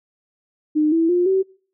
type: tone with pitch steps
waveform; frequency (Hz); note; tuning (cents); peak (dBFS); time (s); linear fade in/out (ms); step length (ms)
sine; 304.7 / 328.5 / 354.1 / 381.7; D#4 / E4 / F4 / G4; -36 / -6 / +24 / -46; -14; 0.75-1.43; 20; 170
effects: noise-tail reverb RT60 0.5 s tail -26 dB re dry